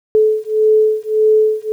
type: beating tone pair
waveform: sine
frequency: 431.6 / 433.3 Hz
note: A4 / A4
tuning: -33 / -27 cents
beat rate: 1.7 Hz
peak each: -13 dBFS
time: 0.15-1.72 s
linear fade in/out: 0 ms
effects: 8-bit